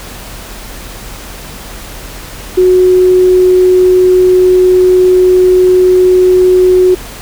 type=tone; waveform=sine; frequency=367.2 Hz; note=F#4; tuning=13 cents flat; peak=-3 dBFS; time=2.57-6.95 s; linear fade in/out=10 ms; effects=added 43 Hz sine -29 dBFS peak until 7.21 s + pink hiss -28 dBFS RMS until 7.21 s